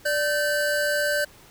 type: tone pair together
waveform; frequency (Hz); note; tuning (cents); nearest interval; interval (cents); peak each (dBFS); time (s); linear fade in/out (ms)
square; 587.3 / 1541.9; D5 / G6; 0 / -29; octave + perfect fourth; 1671; -25; 0.05-1.25; 10
effects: pink hiss -51 dBFS RMS until 1.5 s